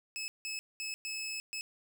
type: tone bursts at uneven times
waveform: 20% pulse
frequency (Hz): 2594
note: E7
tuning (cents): -28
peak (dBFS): -32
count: 5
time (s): 0.16-0.28 / 0.45-0.59 / 0.8-0.94 / 1.05-1.4 / 1.53-1.61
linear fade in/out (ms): 0
effects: none